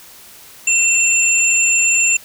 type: tone pair together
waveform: sine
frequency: 2709 / 7216 Hz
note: E7 / A8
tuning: +47 / +43 cents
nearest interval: octave + perfect fourth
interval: 1696 cents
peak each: -14 dBFS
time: 0.67-2.17 s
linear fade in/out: 5 ms
effects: white hiss -41 dBFS RMS until 2.24 s